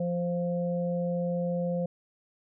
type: harmonic tone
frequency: 174.61 Hz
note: F3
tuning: in tune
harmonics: 1 / 3 / 4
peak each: -29 / -30 / -43 dBFS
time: 0-1.86 s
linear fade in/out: 5 ms
effects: none